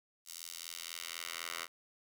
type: tone with high-pass filter sweep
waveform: 10% pulse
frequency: 84 Hz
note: E2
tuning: 33 cents sharp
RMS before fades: -44 dBFS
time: 0.25-1.68 s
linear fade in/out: 50 ms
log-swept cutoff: 5900 to 1400 Hz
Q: 0.84
effects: none